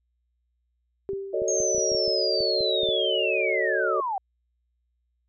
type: tone with exponential decay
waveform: sine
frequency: 392 Hz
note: G4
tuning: in tune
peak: -25 dBFS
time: 1.09-1.97 s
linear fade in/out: 0 ms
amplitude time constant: 190 ms
type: clicks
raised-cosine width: 3 ms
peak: -27 dBFS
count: 12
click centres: 1.133 / 1.419 / 1.603 / 1.748 / 1.781 / 1.918 / 1.949 / 2.079 / 2.406 / 2.607 / 2.833 / 2.889 s
type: chord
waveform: sine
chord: D# half-diminished seventh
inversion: first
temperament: just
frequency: 373.4 / 448 / 560 / 622.3 Hz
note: F#4 / A4 / C#5 / D#5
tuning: +16 / +31 / +18 / 0 cents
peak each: -29 dBFS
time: 1.33-4.01 s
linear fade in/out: 10 ms
type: linear sweep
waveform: sine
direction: down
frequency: 6540 to 740 Hz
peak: -25 dBFS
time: 1.48-4.18 s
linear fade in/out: 2 ms
effects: added 60 Hz sine -70 dBFS peak until 5.28 s